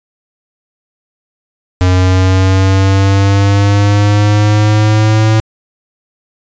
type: linear sweep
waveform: square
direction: up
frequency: 91.1 to 110 Hz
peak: -7 dBFS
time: 1.81-5.4 s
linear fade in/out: 0 ms
effects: resampled to 16000 Hz